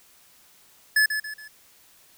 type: tone with echo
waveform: square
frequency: 1721 Hz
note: A6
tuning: 39 cents flat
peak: -17 dBFS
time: 0.96-1.06 s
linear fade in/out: 5 ms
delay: 140 ms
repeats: 3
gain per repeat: -8 dB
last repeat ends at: 1.48 s
effects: white hiss -56 dBFS RMS until 2.17 s